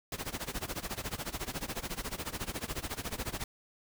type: noise with tremolo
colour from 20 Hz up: pink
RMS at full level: -35 dBFS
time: 0.12-3.44 s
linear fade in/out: 2 ms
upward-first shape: sine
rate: 14 Hz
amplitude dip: 90%
effects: none